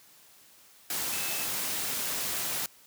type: tone in noise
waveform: sine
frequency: 2612 Hz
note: E7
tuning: 17 cents flat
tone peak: -40 dBFS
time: 1.12-1.45 s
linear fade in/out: 2 ms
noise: white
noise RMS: -32 dBFS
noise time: 0.9-2.66 s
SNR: -11 dB
effects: white hiss -57 dBFS RMS until 2.86 s + high-pass 80 Hz 12 dB/octave